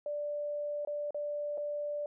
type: tone with dropouts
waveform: sine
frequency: 587.3 Hz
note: D5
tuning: in tune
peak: -33 dBFS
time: 0.06-2.06 s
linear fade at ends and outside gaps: 2 ms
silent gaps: 0.85-0.873 / 1.107-1.145 / 1.575-1.579 s
effects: none